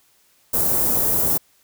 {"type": "band-stop noise", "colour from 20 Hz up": "white", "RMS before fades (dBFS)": -19, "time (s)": [0.53, 1.38], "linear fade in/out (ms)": 10, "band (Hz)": [650, 13000], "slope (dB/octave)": 12, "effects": ["white hiss -59 dBFS RMS until 1.63 s"]}